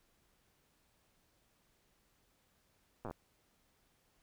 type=slowing click train; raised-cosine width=1 ms; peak=-29 dBFS; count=7; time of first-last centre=3.05-3.11 s; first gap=8 ms; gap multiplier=1.09; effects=pink hiss -74 dBFS RMS until 4.22 s